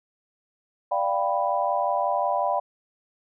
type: chord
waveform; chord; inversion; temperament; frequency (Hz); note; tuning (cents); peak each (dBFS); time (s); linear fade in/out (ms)
sine; G dominant seventh; second; equal; 587.3 / 698.5 / 784 / 987.8; D5 / F5 / G5 / B5; 0 / 0 / 0 / 0; -27; 0.91-2.6; 10
effects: none